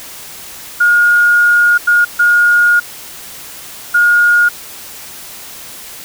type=tone bursts at uneven times; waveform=sine; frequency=1430 Hz; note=F6; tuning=41 cents sharp; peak=-6 dBFS; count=4; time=0.8-1.78 / 1.87-2.05 / 2.19-2.8 / 3.94-4.49 s; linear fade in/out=10 ms; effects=white hiss -31 dBFS RMS until 6.04 s